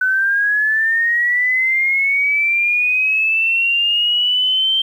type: linear sweep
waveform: sine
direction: up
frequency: 1500 to 3145 Hz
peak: -13 dBFS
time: 0.01-4.82 s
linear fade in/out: 5 ms
effects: 8-bit